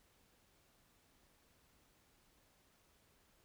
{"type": "silence", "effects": ["pink hiss -72 dBFS RMS until 3.44 s"]}